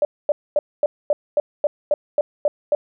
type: tone bursts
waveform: sine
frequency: 590 Hz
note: D5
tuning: 8 cents sharp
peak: -13 dBFS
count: 11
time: 0.02-2.75 s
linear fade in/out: 2 ms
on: 30 ms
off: 240 ms
effects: none